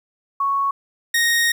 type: tone pair in turn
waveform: sine / sawtooth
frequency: 1108.7 / 1864.6 Hz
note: C#6 / A#6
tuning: 0 / 0 cents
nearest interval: major sixth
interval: 900 cents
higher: second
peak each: -17 / -12 dBFS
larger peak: second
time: 0.4-0.71 / 1.14-1.52 s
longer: second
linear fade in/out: 5 ms
effects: 9-bit